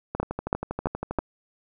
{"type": "two click trains", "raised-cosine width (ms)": 1, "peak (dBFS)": [-9, -15], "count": [4, 14], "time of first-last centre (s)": [[0.2, 1.187], [0.15, 1.19]], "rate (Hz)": [3.04, 12.5], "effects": []}